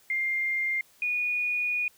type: tone pair in turn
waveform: sine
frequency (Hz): 2108 / 2457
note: C7 / D#7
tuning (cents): +12 / -22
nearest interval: minor third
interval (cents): 266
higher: second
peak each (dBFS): -25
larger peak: neither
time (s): 0.1-0.81 / 1.02-1.88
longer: second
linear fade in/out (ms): 2
effects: white hiss -60 dBFS RMS until 1.97 s